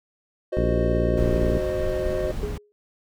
triangle chord, C diminished, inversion second, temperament equal with one note detuned, 370 / 523.3 / 614 Hz, Gb4 / C5 / Eb5, 0 / 0 / -23 cents, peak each -26 / -27 / -26 dBFS, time 0.52-2.32 s, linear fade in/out 10 ms
harmonic tone, 58 Hz, A#1, 8 cents flat, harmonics 1 / 2 / 3 / 4 / 5 / 6 / 7 / 8, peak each -24 / -27 / -29 / -30 / -31 / -32 / -32 / -33 dBFS, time 0.57-1.58 s, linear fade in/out 0 ms
brown noise, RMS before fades -29 dBFS, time 1.17-2.58 s, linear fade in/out 5 ms
sine tone with exponential decay, 415.3 Hz, G#4, in tune, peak -25 dBFS, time 2.43-2.72 s, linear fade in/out 0 ms, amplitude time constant 63 ms
effects none

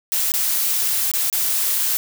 blue noise with dropouts, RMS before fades -20 dBFS, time 0.12-1.97 s, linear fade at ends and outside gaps 0 ms, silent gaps 0.319-0.339 / 1.115-1.137 / 1.3-1.327 s, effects none

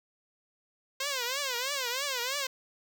5% pulse tone with vibrato, 523.3 Hz, C5, in tune, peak -19 dBFS, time 1-2.47 s, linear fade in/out 5 ms, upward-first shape triangle, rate 3.1 Hz, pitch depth 200 cents each way, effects none

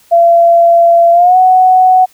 sine tone with pitch glide, 681 to 742.6 Hz, F5 to F#5, -44 to +6 cents, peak -3 dBFS, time 0.11-2.06 s, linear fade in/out 20 ms, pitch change +150 cents, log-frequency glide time 1.12-1.37 s, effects white hiss -47 dBFS RMS until 2.13 s

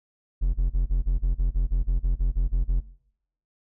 triangle tone bursts, 43.67 Hz, F1, 1 cent sharp, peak -17 dBFS, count 15, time 0.41-2.808 s, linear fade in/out 20 ms, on 130 ms, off 32 ms, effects noise-tail reverb RT60 0.7 s tail -19 dB re dry

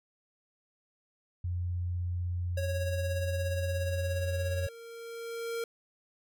sine tone, 88.4 Hz, F2, 22 cents sharp, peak -30 dBFS, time 1.44-4.67 s, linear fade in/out 5 ms
square tone with tremolo, 551 Hz, C#5, 11 cents flat, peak -33 dBFS, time 2.57-4.69 s, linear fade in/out 5 ms, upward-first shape sine, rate 17 Hz, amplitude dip 45%
square tone with exponential growth, 462.5 Hz, A#4, 14 cents flat, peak -32 dBFS, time 3.24-5.64 s, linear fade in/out 2 ms, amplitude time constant 520 ms
effects none

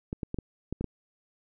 clicks, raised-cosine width 3 ms, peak -19 dBFS, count 7, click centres 0.129 / 0.232 / 0.344 / 0.387 / 0.726 / 0.81 / 0.843 s, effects none

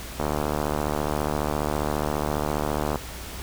click train, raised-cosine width 1 ms, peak -11 dBFS, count 207, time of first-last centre 0.2-2.958 s, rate 74.7 Hz, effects added 60 Hz sine -39 dBFS peak until 3.42 s + pink hiss -38 dBFS RMS until 3.42 s

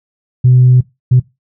sine tone bursts at uneven times, 126.2 Hz, B2, 38 cents sharp, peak -3 dBFS, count 2, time 0.44-0.81 / 1.11-1.2 s, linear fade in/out 10 ms, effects noise-tail reverb RT60 0.2 s tail -19 dB re dry + tanh soft clip ceiling 0 dBFS

